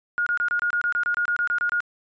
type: tone bursts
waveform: sine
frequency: 1431 Hz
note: F6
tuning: 42 cents sharp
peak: -20 dBFS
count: 15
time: 0.18-1.804 s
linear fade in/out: 0 ms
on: 84 ms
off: 26 ms
effects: resampled to 16000 Hz